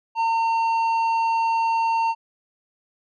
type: tone with tanh clipping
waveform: sine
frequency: 910 Hz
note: A#5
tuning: 42 cents flat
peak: -20 dBFS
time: 0.15-2.15 s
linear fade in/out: 50 ms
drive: 8 dB
effects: none